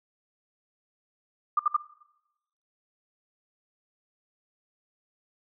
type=tone bursts; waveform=sine; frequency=1200 Hz; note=D6; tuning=37 cents sharp; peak=-19 dBFS; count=3; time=1.57-1.766 s; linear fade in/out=5 ms; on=24 ms; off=62 ms; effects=noise-tail reverb RT60 0.9 s tail -18 dB re dry